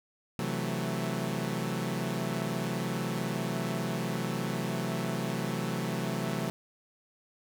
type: chord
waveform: sawtooth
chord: F# half-diminished seventh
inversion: second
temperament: equal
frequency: 130.81 / 164.81 / 185 / 220 Hz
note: C3 / E3 / F#3 / A3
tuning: 0 / 0 / 0 / 0 cents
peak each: -32 dBFS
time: 0.39-6.5 s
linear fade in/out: 0 ms
effects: none